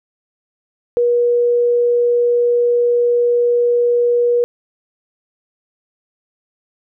sine tone, 480.5 Hz, B4, 48 cents flat, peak -11 dBFS, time 0.97-4.44 s, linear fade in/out 0 ms, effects none

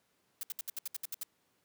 blue noise bursts, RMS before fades -38 dBFS, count 10, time 0.41-1.233 s, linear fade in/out 2 ms, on 22 ms, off 67 ms, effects pink hiss -74 dBFS RMS until 1.64 s + high-pass 150 Hz 12 dB/octave

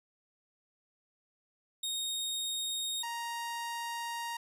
sawtooth tone pair in turn, 3723 / 936.1 Hz, A#7 / A#5, -3 / +7 cents, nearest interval 2 octaves, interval 2390 cents, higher first, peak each -30 / -32 dBFS, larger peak first, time 1.83-3.03 / 3.03-4.37 s, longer second, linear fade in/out 5 ms, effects resampled to 32000 Hz

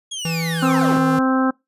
25% pulse linear sweep, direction down, 3348 to 100 Hz, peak -22 dBFS, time 0.11-0.99 s, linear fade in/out 10 ms
square tone with pitch glide, 164.81 to 160.12 Hz, E3 to D#3, 0 to +50 cents, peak -22 dBFS, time 0.25-1.19 s, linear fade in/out 2 ms, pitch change -50 cents, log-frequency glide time 0.59-0.97 s
harmonic tone, 261.6 Hz, C4, in tune, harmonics 1 / 2 / 3 / 4 / 5 / 6, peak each -16 / -25 / -26 / -27 / -24 / -29 dBFS, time 0.62-1.51 s, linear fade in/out 10 ms
effects noise-tail reverb RT60 0.2 s tail -24 dB re dry + resampled to 32000 Hz

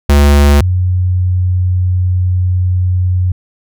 square / sine tone pair in turn, 71.8 / 91.01 Hz, D2 / F#2, -39 / -28 cents, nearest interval major third, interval 411 cents, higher second, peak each -5 / -9 dBFS, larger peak first, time 0.09-0.61 / 0.61-3.32 s, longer second, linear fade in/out 5 ms, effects none

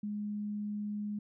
sine tone, 208 Hz, G#3, 3 cents sharp, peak -34 dBFS, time 0.03-1.19 s, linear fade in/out 5 ms, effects none

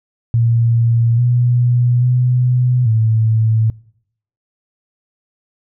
sine tone with pitch steps, 116.4 / 122 / 124.8 / 111.2 Hz, A#2 / B2 / B2 / A2, -2 / -21 / +19 / +19 cents, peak -10 dBFS, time 0.34-3.7 s, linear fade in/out 0 ms, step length 840 ms, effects noise-tail reverb RT60 0.7 s tail -24 dB re dry

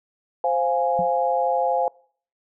sine chord, F minor, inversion second, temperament equal, 523.3 / 698.5 / 830.6 Hz, C5 / F5 / Ab5, 0 / 0 / 0 cents, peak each -23 dBFS, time 0.44-1.88 s, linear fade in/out 2 ms
sine tone with exponential decay, 179.5 Hz, F3, 48 cents sharp, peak -24 dBFS, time 0.99-1.13 s, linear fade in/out 0 ms, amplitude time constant 30 ms
effects noise-tail reverb RT60 0.5 s tail -24 dB re dry

